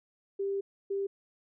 sine tone bursts at uneven times, 395 Hz, G4, 13 cents sharp, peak -29 dBFS, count 2, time 0.39-0.61 / 0.9-1.07 s, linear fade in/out 10 ms, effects none

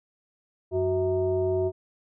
sine tone with frequency modulation, 371.5 Hz, F#4, 7 cents sharp, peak -22 dBFS, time 0.71-1.72 s, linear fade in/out 50 ms, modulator 278 Hz, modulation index 0.82, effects none

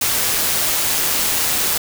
white noise with amplitude modulation, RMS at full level -17 dBFS, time 0.01-1.78 s, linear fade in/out 5 ms, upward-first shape sine, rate 159 Hz, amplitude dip 30%, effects none

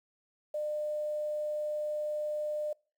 sine tone with quantisation, 602 Hz, D5, 43 cents sharp, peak -31 dBFS, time 0.54-2.73 s, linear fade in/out 5 ms, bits 10, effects noise-tail reverb RT60 0.4 s tail -26 dB re dry

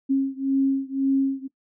sine beating tone pair, 270 / 271.9 Hz, C#4 / C#4, -45 / -33 cents, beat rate 1.9 Hz, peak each -22 / -23 dBFS, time 0.09-1.48 s, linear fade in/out 20 ms, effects noise-tail reverb RT60 0.1 s tail -18 dB re dry

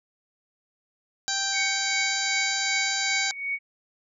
harmonic tone, 784 Hz, G5, in tune, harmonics 1 / 2 / 3 / 4 / 5 / 6 / 7 / 8 / 9, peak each -35 / -31 / -43 / -41 / -31 / -32 / -38 / -34 / -32 dBFS, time 1.28-3.31 s, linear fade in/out 0 ms
sine tone with tremolo, 2234 Hz, C#7, 13 cents sharp, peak -24 dBFS, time 1.52-3.59 s, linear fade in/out 50 ms, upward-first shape triangle, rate 2.6 Hz, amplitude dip 80%
effects none

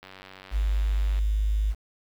click train, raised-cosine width 0.3 ms, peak -28 dBFS, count 111, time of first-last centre 0.03-1.189 s, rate 94.9 Hz
sine tone, 52 Hz, G#1, 3 cents sharp, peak -21 dBFS, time 0.51-1.75 s, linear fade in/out 50 ms
effects 8-bit

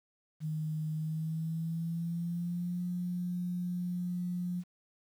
sine tone with pitch glide, 155.7 to 177.82 Hz, D#3 to F3, +2 to +31 cents, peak -32 dBFS, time 0.4-4.64 s, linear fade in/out 50 ms, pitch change +229 cents, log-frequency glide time 0.94-2.81 s, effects 10-bit

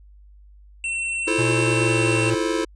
square tone, 2705 Hz, E7, 44 cents sharp, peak -24 dBFS, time 0.84-2.3 s, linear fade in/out 2 ms
square chord, F major seventh, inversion third, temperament just, 327.4 / 349.2 / 436.5 / 523.8 Hz, E4 / F4 / A4 / C5, -12 / 0 / -14 / +2 cents, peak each -25 / -28 / -27 / -30 dBFS, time 1.27-2.65 s, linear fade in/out 10 ms
square tone with pitch glide, 120 to 115.18 Hz, B2 to A#2, -49 to -20 cents, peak -23 dBFS, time 1.38-2.35 s, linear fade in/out 10 ms, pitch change -71 cents, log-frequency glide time 1.66-2.07 s
effects added 50 Hz sine -45 dBFS peak until 2.75 s + resampled to 22050 Hz

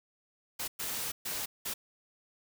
white noise bursts at uneven times, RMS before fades -36 dBFS, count 4, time 0.59-0.68 / 0.79-1.12 / 1.25-1.46 / 1.65-1.74 s, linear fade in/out 10 ms, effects none

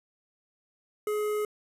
square tone with notch filter, 421.6 Hz, G#4, 26 cents sharp, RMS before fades -29 dBFS, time 1.07-1.45 s, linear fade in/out 2 ms, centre 4300 Hz, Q 0.51, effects resampled to 32000 Hz

